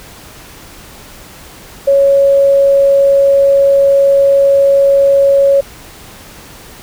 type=tone; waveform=sine; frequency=554.4 Hz; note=C#5; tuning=in tune; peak=-5 dBFS; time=1.87-5.61 s; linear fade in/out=10 ms; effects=pink hiss -35 dBFS RMS until 6.82 s